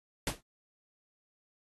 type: noise with exponential decay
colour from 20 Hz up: pink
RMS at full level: -28 dBFS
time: 0.27-0.41 s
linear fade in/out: 2 ms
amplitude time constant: 29 ms
effects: AAC 32 kbps